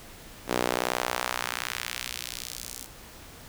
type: tone with high-pass filter sweep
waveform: sawtooth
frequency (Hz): 61.3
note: B1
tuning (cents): -12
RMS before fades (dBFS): -32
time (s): 0.47-2.88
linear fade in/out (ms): 50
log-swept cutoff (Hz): 330 to 7600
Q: 0.97
effects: pink hiss -47 dBFS RMS until 3.48 s